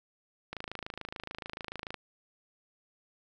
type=click train; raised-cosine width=0.3 ms; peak=-22 dBFS; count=39; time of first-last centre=0.53-1.943 s; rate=26.9 Hz; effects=none

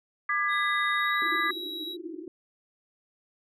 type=chord; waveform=sine; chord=G# diminished; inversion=second; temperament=just; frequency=1196.1 / 1661.2 / 1993.5 Hz; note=D6 / G#6 / B6; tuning=+31 / 0 / +16 cents; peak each=-28 / -29 / -29 dBFS; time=0.29-1.51 s; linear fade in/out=5 ms
type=tone with pitch glide; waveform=triangle; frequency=3729 to 3872 Hz; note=A#7 to B7; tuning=0 to -35 cents; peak=-33 dBFS; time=0.48-1.97 s; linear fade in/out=50 ms; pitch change=+65 cents; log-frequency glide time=0.92-1.27 s
type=band-pass noise; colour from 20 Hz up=white; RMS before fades=-40 dBFS; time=1.22-2.28 s; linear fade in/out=2 ms; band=310 to 360 Hz; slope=96 dB/octave
effects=none

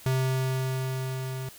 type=tone with level ramp; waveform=square; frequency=130.81 Hz; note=C3; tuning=in tune; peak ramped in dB=-23 to -33 dBFS; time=0.06-1.49 s; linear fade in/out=2 ms; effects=white hiss -49 dBFS RMS until 1.58 s

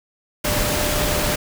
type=tone in noise; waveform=sine; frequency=597 Hz; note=D5; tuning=28 cents sharp; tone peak=-26 dBFS; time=0.44-1.36 s; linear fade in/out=10 ms; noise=pink; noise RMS=-21 dBFS; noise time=0.44-1.36 s; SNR=-8 dB; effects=none

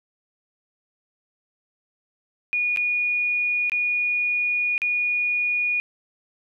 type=tone with dropouts; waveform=sine; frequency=2450 Hz; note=D#7; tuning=27 cents flat; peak=-20 dBFS; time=2.53-5.8 s; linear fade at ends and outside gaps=0 ms; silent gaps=2.762-2.772 / 3.697-3.719 / 4.779-4.818 s; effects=none

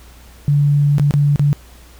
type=tone with dropouts; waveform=sine; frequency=144.4 Hz; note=D3; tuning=29 cents flat; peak=-10 dBFS; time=0.48-1.53 s; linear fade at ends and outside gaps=0 ms; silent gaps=0.983-0.997 / 1.109-1.139 / 1.359-1.395 s; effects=added 60 Hz sine -41 dBFS peak until 1.99 s + pink hiss -46 dBFS RMS until 1.99 s

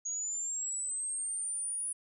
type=linear sweep; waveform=sine; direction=up; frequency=6645 to 9850 Hz; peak=-33 dBFS; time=0.05-1.93 s; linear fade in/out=10 ms; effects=none

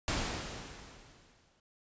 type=noise with exponential decay; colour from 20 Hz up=pink; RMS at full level=-31 dBFS; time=0.08-1.6 s; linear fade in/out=1 ms; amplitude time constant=330 ms; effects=resampled to 16000 Hz

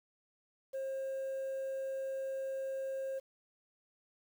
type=tone; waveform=sine; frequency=535 Hz; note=C5; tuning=38 cents sharp; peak=-33 dBFS; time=0.73-3.2 s; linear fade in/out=20 ms; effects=tanh soft clip ceiling -35 dBFS + 10-bit

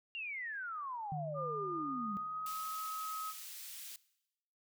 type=exponential sweep; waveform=sine; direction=down; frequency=2826 to 192.9 Hz; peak=-39 dBFS; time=0.15-2.17 s; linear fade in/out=0 ms
type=tone with exponential decay; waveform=sine; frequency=152.3 Hz; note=D#3; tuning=37 cents flat; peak=-37 dBFS; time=1.12-2.78 s; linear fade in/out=0 ms; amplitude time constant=360 ms
type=tone with pitch glide; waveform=sine; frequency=1205 to 1273.7 Hz; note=D6 to D#6; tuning=+44 to +40 cents; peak=-38 dBFS; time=1.34-3.34 s; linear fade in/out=50 ms; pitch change=+96 cents; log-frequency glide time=1.6-2.59 s
type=high-pass noise; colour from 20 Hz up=white; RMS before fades=-48 dBFS; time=2.46-3.96 s; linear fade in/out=2 ms; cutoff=2300 Hz; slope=12 dB/octave
effects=noise-tail reverb RT60 0.9 s tail -20 dB re dry

